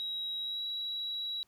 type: tone with pitch glide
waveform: sine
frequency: 3844 to 3891 Hz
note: B7 to B7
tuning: -48 to -27 cents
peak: -33 dBFS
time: 0-1.43 s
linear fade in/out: 0 ms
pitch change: +21 cents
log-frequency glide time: 0.4-0.62 s
effects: tanh soft clip ceiling -29 dBFS + pink hiss -72 dBFS RMS until 1.47 s